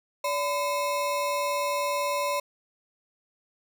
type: ring-modulated tone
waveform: square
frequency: 795 Hz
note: G5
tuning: 24 cents sharp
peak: -23 dBFS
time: 0.24-2.4 s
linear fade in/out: 5 ms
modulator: 219 Hz
effects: none